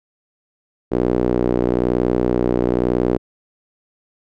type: tone with band-pass filter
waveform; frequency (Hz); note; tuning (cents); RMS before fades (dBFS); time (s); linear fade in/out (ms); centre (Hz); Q
sawtooth; 61; B1; -21; -18; 0.91-3.18; 20; 380; 2.2
effects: none